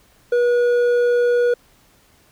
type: tone with hard clipping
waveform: sine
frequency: 483.7 Hz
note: B4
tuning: 36 cents flat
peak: -15 dBFS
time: 0.32-1.54 s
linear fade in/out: 5 ms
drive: 5 dB
effects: pink hiss -55 dBFS RMS until 2.31 s